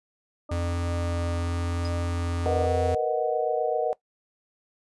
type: harmonic tone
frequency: 300.8 Hz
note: D4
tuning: 42 cents sharp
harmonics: 1 / 2 / 3 / 4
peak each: -40 / -37 / -50 / -43 dBFS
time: 0.49-2.66 s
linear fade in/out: 5 ms
type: tone with vibrato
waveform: square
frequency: 86 Hz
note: F2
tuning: 26 cents flat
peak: -27 dBFS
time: 0.51-2.95 s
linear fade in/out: 5 ms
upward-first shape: triangle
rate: 0.87 Hz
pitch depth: 9 cents each way
type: tone with exponential decay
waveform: sine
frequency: 4978 Hz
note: D#8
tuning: in tune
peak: -34 dBFS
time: 1.85-1.94 s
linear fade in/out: 2 ms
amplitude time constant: 18 ms
type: chord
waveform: sine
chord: B major seventh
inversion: third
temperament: equal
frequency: 466.2 / 493.9 / 622.3 / 740 Hz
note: A#4 / B4 / D#5 / F#5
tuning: 0 / 0 / 0 / 0 cents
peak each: -27 / -30 / -28 / -28 dBFS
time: 2.46-3.93 s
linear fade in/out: 0 ms
effects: noise-tail reverb RT60 0.1 s tail -19 dB re dry + resampled to 24000 Hz

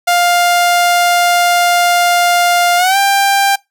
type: tone with pitch glide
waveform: sawtooth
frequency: 702 to 792.5 Hz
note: F5 to G5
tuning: +9 to +19 cents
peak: -5 dBFS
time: 0.07-3.56 s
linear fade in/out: 10 ms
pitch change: +210 cents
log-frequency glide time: 2.77-2.97 s
effects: noise-tail reverb RT60 0.2 s tail -24 dB re dry

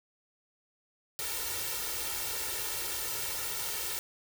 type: noise with comb filter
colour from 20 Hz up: white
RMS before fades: -35 dBFS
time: 1.19-3.99 s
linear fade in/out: 0 ms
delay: 2.2 ms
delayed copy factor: +0.9
effects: none

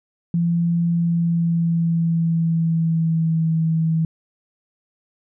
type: tone with pitch glide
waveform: sine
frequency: 170 to 161.67 Hz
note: F3 to E3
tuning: -46 to -33 cents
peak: -16 dBFS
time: 0.34-4.05 s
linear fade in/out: 2 ms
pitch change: -87 cents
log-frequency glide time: 0.89-3.5 s
effects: none

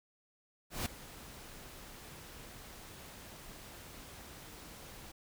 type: noise with ADSR envelope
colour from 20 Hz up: pink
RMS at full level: -35 dBFS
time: 0.7-5.12 s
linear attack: 160 ms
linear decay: 4 ms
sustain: -16 dB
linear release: 10 ms
effects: none

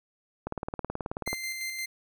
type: click train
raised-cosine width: 1 ms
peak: -18 dBFS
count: 17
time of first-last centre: 0.47-1.33 s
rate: 18.6 Hz
type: tone with tremolo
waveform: sawtooth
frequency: 2084 Hz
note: C7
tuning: 7 cents flat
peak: -28 dBFS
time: 1.26-1.86 s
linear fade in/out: 10 ms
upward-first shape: square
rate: 5.7 Hz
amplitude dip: 35%
effects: none

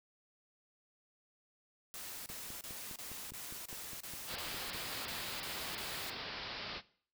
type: noise bursts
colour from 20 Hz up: white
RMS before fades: -46 dBFS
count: 12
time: 1.94-6.099 s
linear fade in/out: 0 ms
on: 320 ms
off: 29 ms
type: click train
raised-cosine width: 3 ms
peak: -38 dBFS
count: 13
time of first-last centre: 2.3-4.749 s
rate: 4.9 Hz
type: low-pass noise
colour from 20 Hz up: white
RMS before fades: -44 dBFS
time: 4.26-6.82 s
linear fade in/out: 50 ms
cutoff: 5100 Hz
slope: 96 dB/octave
effects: noise-tail reverb RT60 0.5 s tail -18 dB re dry

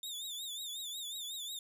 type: tone with vibrato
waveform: sawtooth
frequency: 3606 Hz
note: A7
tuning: 42 cents sharp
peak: -37 dBFS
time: 0.03-1.59 s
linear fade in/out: 2 ms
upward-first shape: triangle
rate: 5.5 Hz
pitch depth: 120 cents each way
effects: none

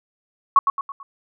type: tone with echo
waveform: sine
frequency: 1108.7 Hz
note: C#6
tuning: in tune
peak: -8 dBFS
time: 0.56-0.59 s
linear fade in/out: 2 ms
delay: 110 ms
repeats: 4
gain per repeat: -7 dB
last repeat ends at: 1.03 s
effects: none

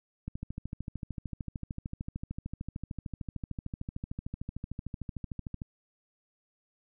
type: click train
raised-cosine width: 5 ms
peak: -24 dBFS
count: 72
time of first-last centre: 0.28-5.618 s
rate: 13.3 Hz
effects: none

